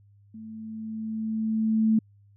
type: tone with level ramp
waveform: sine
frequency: 220 Hz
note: A3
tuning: in tune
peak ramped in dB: -39 to -17 dBFS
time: 0.34-1.99 s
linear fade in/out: 5 ms
effects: added 101 Hz sine -54 dBFS peak until 2.36 s